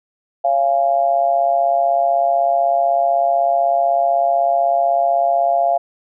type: tone with amplitude modulation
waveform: sine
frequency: 690 Hz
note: F5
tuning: 21 cents flat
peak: -9 dBFS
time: 0.44-5.78 s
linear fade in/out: 10 ms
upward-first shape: sine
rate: 136 Hz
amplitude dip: 80%
effects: none